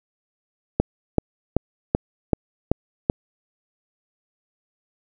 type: click train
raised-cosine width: 2 ms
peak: -3 dBFS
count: 7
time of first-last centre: 0.8-3.099 s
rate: 2.61 Hz
effects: none